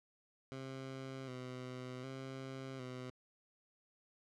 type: tone with vibrato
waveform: 15% pulse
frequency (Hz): 130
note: C3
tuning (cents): -11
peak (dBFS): -38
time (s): 0.52-3.1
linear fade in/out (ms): 0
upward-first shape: square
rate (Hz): 0.66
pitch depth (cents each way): 40
effects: low-pass 6000 Hz 12 dB/octave